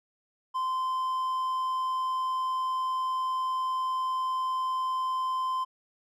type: tone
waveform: triangle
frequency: 1035 Hz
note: C6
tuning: 19 cents flat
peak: -25 dBFS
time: 0.54-5.65 s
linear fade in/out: 20 ms
effects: none